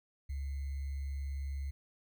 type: tone with sample-and-hold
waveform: sine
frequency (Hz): 69.2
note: C#2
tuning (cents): -2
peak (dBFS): -35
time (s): 0.29-1.71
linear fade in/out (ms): 10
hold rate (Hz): 2100
effects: none